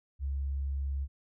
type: tone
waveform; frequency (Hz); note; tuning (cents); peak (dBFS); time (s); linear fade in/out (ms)
sine; 68.9; C#2; -10; -30; 0.19-1.08; 50
effects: none